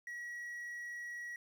triangle tone, 1918 Hz, A#6, 49 cents sharp, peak -40 dBFS, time 0.07-1.36 s, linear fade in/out 2 ms, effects 11-bit

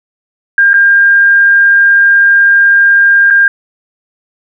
sine tone with dropouts, 1604 Hz, G6, 39 cents sharp, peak -3 dBFS, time 0.58-3.48 s, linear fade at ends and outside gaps 2 ms, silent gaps 0.733-0.74 / 3.303-3.307 s, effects none

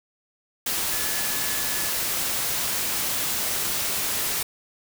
sine tone in noise, 1716 Hz, A6, 44 cents flat, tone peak -36 dBFS, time 0.92-1.9 s, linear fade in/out 5 ms, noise white, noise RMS -26 dBFS, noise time 0.66-4.43 s, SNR -13 dB, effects none

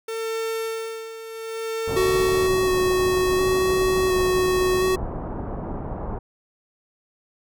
45% pulse tone with tremolo, 449.3 Hz, A4, 36 cents sharp, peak -24 dBFS, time 0.08-2.47 s, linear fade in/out 5 ms, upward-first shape sine, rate 0.67 Hz, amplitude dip 70%
pink low-pass noise, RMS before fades -30 dBFS, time 1.87-6.19 s, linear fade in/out 10 ms, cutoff 1000 Hz, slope 24 dB/octave
square tone with vibrato, 371.2 Hz, F#4, 6 cents sharp, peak -19 dBFS, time 1.96-4.96 s, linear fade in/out 10 ms, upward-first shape square, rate 0.7 Hz, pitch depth 11 cents each way
effects none

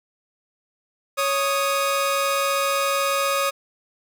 sawtooth tone pair together, 554.4 / 1243.4 Hz, C#5 / D#6, 0 / -2 cents, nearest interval octave + major second, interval 1398 cents, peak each -19 dBFS, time 1.17-3.51 s, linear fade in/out 20 ms, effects none

